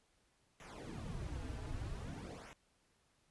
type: noise with flanger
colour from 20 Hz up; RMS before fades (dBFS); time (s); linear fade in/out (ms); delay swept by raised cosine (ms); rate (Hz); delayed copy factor
brown; -45; 0.6-2.53; 0; 0.22 to 5.52; 0.52; -0.9
effects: pink hiss -75 dBFS RMS until 3.3 s + resampled to 24000 Hz